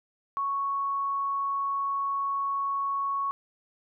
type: tone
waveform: sine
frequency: 1108.7 Hz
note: C#6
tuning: in tune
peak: -26 dBFS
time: 0.37-3.31 s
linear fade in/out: 0 ms
effects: none